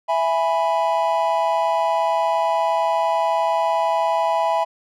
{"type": "chord", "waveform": "triangle", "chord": "E major", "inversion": "none", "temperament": "equal with one note detuned", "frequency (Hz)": [661.9, 830.6, 987.8], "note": ["E5", "G#5", "B5"], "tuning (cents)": [7, 0, 0], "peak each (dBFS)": [-19, -20, -20], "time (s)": [0.08, 4.65], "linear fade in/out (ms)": 20, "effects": []}